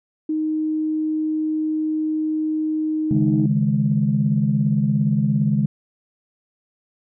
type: tone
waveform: sine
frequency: 311.1 Hz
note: D#4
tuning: in tune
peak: -19 dBFS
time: 0.29-3.46 s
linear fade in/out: 5 ms
type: chord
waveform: sine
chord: C# suspended second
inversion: none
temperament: just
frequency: 138.59 / 155.92 / 207.9 Hz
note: C#3 / D#3 / G#3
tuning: 0 / +4 / +2 cents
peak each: -20 / -21 / -19 dBFS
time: 3.11-5.66 s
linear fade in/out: 2 ms
effects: tanh soft clip ceiling -6 dBFS